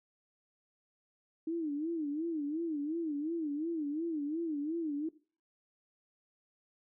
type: tone with vibrato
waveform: sine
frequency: 311.1 Hz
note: D#4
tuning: in tune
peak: -32 dBFS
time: 1.47-5.09 s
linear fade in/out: 5 ms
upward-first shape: sine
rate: 2.8 Hz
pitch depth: 150 cents each way
effects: noise-tail reverb RT60 0.4 s tail -19 dB re dry